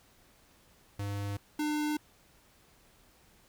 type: tone pair in turn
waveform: square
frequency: 100.9 / 300.5 Hz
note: G#2 / D4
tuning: -49 / +40 cents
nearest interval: octave + perfect fifth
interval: 1889 cents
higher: second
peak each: -34 / -30 dBFS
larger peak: second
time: 0.99-1.37 / 1.59-1.97 s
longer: neither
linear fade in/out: 5 ms
effects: pink hiss -63 dBFS RMS until 3.48 s